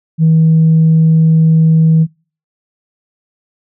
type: tone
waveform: sine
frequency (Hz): 160.6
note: E3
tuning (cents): -45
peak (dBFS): -4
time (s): 0.18-2.07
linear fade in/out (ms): 50
effects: noise-tail reverb RT60 0.4 s tail -26 dB re dry + tanh soft clip ceiling -2 dBFS